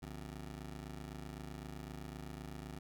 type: ring-modulated tone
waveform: 20% pulse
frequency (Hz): 103.83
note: G#2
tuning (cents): 0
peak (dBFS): -37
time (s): 0.02-2.79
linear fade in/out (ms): 5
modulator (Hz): 38
effects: none